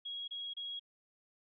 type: tone bursts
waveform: sine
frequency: 3306 Hz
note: G#7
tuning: 9 cents flat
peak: -39 dBFS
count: 3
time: 0.05-0.796 s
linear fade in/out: 10 ms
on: 230 ms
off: 28 ms
effects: none